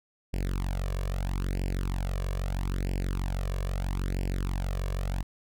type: tone with flanger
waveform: sawtooth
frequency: 46.25 Hz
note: F#1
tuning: in tune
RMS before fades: -30 dBFS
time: 0.33-5.23 s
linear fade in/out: 10 ms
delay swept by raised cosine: 0.39 to 1.79 ms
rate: 0.77 Hz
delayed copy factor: +0.95
effects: none

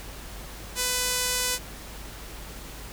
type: tone with band-pass filter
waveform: sawtooth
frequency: 499.1 Hz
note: B4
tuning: 18 cents sharp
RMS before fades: -27 dBFS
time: 0.75-1.59 s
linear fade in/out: 50 ms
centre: 8500 Hz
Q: 0.77
effects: added 50 Hz sine -42 dBFS peak until 2.92 s + pink hiss -42 dBFS RMS until 2.92 s

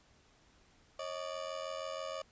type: ring-modulated tone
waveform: 30% pulse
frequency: 587.3 Hz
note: D5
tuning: in tune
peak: -33 dBFS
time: 0.99-2.22 s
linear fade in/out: 5 ms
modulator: 43.1 Hz
effects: pink hiss -66 dBFS RMS until 2.31 s + resampled to 16000 Hz

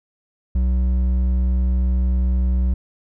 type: tone with hard clipping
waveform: sine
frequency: 62.6 Hz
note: B1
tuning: 24 cents sharp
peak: -17 dBFS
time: 0.55-2.74 s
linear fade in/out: 5 ms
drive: 6 dB
effects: none

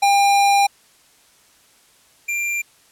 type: tone pair in turn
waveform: square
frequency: 801 / 2378 Hz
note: G5 / D7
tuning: +37 / +21 cents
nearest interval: octave + perfect fifth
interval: 1884 cents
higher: second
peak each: -13 / -21 dBFS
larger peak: first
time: 0.02-0.67 / 2.28-2.62 s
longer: first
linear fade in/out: 10 ms
effects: white hiss -54 dBFS RMS until 2.91 s + low-pass 11000 Hz 12 dB/octave

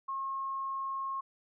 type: tone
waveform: sine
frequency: 1080 Hz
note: C#6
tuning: 45 cents flat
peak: -33 dBFS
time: 0.08-1.21 s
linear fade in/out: 10 ms
effects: none

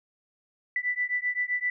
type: beating tone pair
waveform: sine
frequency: 1975.5 / 1983.2 Hz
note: B6 / B6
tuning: 0 / +7 cents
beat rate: 7.7 Hz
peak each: -29 / -29 dBFS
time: 0.76-1.7 s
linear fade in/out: 2 ms
effects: none

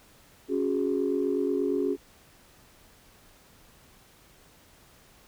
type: chord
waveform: sine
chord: C# suspended fourth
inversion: none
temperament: equal with one note detuned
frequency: 277.2 / 367 / 415.3 Hz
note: C#4 / F#4 / G#4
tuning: 0 / -14 / 0 cents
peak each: -28 dBFS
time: 0.48-1.97 s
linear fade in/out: 50 ms
effects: tanh soft clip ceiling -16 dBFS + pink hiss -57 dBFS RMS until 5.27 s

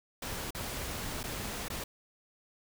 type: noise with dropouts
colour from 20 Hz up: pink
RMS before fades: -38 dBFS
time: 0.22-1.84 s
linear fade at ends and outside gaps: 5 ms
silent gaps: 0.507-0.547 / 1.232-1.238 / 1.684-1.7 s
effects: none

